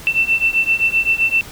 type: beating tone pair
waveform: sine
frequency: 2675 / 2682.7 Hz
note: E7 / E7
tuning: +25 / +30 cents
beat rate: 7.7 Hz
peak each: -17 / -16 dBFS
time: 0.07-1.41 s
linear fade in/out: 0 ms
effects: pink hiss -36 dBFS RMS until 1.51 s